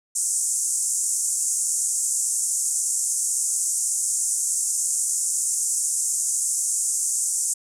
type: band-pass noise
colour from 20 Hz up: white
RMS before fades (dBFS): -24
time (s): 0.15-7.54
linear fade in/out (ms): 10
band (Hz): 6500 to 9500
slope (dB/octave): 48
effects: none